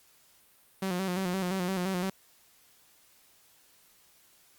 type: tone with vibrato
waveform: sawtooth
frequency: 185 Hz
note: F#3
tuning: in tune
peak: -25 dBFS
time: 0.82-2.1 s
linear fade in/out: 5 ms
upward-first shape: square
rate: 5.8 Hz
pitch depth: 59 cents each way
effects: white hiss -62 dBFS RMS until 4.58 s + Opus 48 kbps